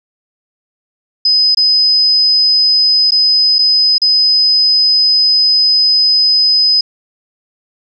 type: tone with dropouts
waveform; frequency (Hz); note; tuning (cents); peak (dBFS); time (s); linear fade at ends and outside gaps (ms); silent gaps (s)
sine; 5030; D#8; +18; -7; 1.25-6.81; 5; 1.548-1.571 / 3.108-3.119 / 3.585-3.589 / 3.982-4.017
effects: none